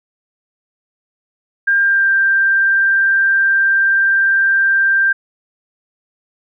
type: tone with pitch glide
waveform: sine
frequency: 1600 to 1579.8 Hz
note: G6 to G6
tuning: +35 to +13 cents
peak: -10 dBFS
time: 1.67-5.13 s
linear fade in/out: 10 ms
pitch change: -22 cents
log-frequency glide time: 1.79-2.11 s
effects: none